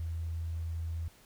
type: tone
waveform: sine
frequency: 82.41 Hz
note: E2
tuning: in tune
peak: -33 dBFS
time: 0-1.08 s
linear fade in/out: 0 ms
effects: pink hiss -60 dBFS RMS until 1.25 s